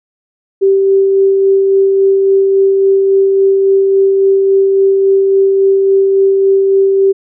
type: tone with tremolo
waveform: sine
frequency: 389.5 Hz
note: G4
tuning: 11 cents flat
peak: -5 dBFS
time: 0.61-7.13 s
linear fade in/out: 20 ms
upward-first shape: sine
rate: 3.6 Hz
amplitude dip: 25%
effects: none